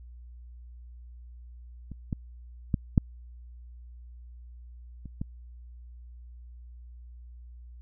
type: clicks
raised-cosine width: 5 ms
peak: -27 / -17 / -12 / -7 / -29 / -19 dBFS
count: 6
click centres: 1.917 / 2.128 / 2.742 / 2.978 / 5.057 / 5.215 s
effects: added 60 Hz sine -44 dBFS peak until 7.81 s